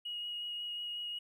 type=tone with vibrato; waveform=triangle; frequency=2889 Hz; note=F#7; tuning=42 cents flat; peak=-34 dBFS; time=0.05-1.19 s; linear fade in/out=10 ms; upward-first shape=sine; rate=5.5 Hz; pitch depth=10 cents each way; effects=tanh soft clip ceiling -35 dBFS